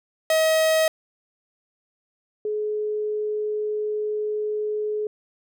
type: tone pair in turn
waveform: 45% pulse / sine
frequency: 636 / 423.9 Hz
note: D#5 / G#4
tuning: +38 / +35 cents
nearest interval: perfect fifth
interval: 703 cents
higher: first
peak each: -17 / -23 dBFS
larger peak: first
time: 0.3-0.88 / 2.45-5.07 s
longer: second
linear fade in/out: 2 ms
effects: none